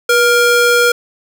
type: ring-modulated tone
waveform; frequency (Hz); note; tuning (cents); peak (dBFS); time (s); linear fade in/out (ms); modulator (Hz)
square; 943; A#5; +20; -6; 0.09-0.92; 5; 460
effects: none